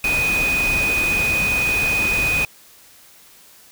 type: tone in noise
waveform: sine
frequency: 2490 Hz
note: D#7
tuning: 1 cent sharp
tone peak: -17 dBFS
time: 0.04-2.45 s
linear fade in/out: 2 ms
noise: pink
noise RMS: -26 dBFS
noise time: 0.04-2.45 s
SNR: +6 dB
effects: white hiss -48 dBFS RMS until 3.71 s